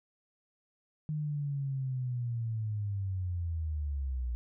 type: linear sweep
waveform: sine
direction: down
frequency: 154 to 58.8 Hz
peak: -31 dBFS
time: 1.09-4.35 s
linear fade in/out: 0 ms
effects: none